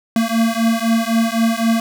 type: beating tone pair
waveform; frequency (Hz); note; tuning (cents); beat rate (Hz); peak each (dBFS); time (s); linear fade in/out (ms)
square; 225.7 / 229.6; A3 / A#3; +44 / -26; 3.9; -18; 0.16-1.8; 2
effects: none